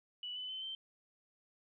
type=tone with pitch steps; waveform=sine; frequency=2957 / 3009 / 3061 / 3115 Hz; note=F#7 / F#7 / G7 / G7; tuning=-2 / +28 / -42 / -12 cents; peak=-40 dBFS; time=0.23-0.75 s; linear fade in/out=2 ms; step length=130 ms; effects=none